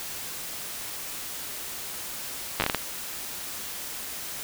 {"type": "slowing click train", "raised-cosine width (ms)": 0.3, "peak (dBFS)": -7, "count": 7, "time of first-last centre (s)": [2.6, 2.747], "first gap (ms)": 9, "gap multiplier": 1.4, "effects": ["white hiss -36 dBFS RMS until 4.43 s"]}